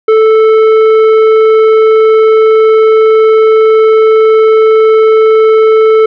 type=tone with tanh clipping; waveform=sine; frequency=439.1 Hz; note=A4; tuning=4 cents flat; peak=-4 dBFS; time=0.08-6.06 s; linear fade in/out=5 ms; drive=10 dB; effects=none